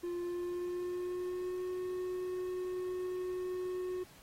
triangle tone with pitch glide, 350 to 365.5 Hz, F4 to F#4, +4 to -21 cents, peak -33 dBFS, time 0.03-4.04 s, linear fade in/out 10 ms, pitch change +75 cents, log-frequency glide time 0.18-1.66 s, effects pink hiss -59 dBFS RMS until 4.22 s + AAC 48 kbps

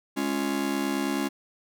45% pulse chord, Db major, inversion second, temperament just, 207.9 / 277.2 / 346.5 Hz, Ab3 / Db4 / F4, +2 / 0 / -14 cents, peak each -32 / -28 / -32 dBFS, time 0.16-1.29 s, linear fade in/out 20 ms, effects none

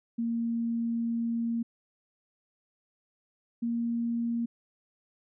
sine tone pair in turn, 231.9 / 233.9 Hz, A#3 / A#3, -9 / +6 cents, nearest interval unison, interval 15 cents, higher second, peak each -27 dBFS, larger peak neither, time 0.18-1.63 / 3.62-4.46 s, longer first, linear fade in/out 10 ms, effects none

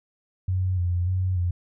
sine tone with vibrato, 90.5 Hz, F#2, 38 cents flat, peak -21 dBFS, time 0.48-1.51 s, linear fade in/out 5 ms, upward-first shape square, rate 1.7 Hz, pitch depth 42 cents each way, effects none

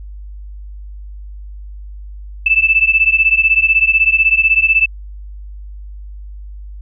sine beating tone pair, 2629 / 2645 Hz, E7 / E7, -5 / +5 cents, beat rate 16 Hz, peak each -12 dBFS, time 2.46-4.86 s, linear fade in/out 5 ms, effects added 50 Hz sine -28 dBFS peak until 6.81 s

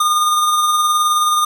square tone with tremolo, 1218 Hz, D#6, 37 cents flat, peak -12 dBFS, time 0-1.45 s, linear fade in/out 5 ms, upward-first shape sine, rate 19 Hz, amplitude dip 30%, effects none

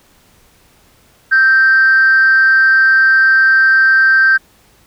sine tone with frequency modulation, 1568 Hz, G6, in tune, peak -5 dBFS, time 1.31-4.38 s, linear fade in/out 20 ms, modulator 258 Hz, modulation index 0.28, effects tanh soft clip ceiling -3 dBFS + pink hiss -50 dBFS RMS until 4.86 s

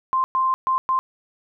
sine tone bursts at uneven times, 1046.5 Hz, C6, in tune, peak -17 dBFS, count 4, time 0.13-0.24 / 0.35-0.54 / 0.67-0.78 / 0.89-0.99 s, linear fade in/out 0 ms, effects none

